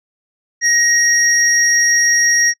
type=tone pair together; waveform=sine; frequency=1883 / 5643 Hz; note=A#6 / F8; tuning=+17 / +17 cents; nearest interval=octave + perfect fifth; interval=1900 cents; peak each=-12 dBFS; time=0.61-2.54 s; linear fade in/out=50 ms; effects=noise-tail reverb RT60 0.1 s tail -26 dB re dry + tanh soft clip ceiling -5 dBFS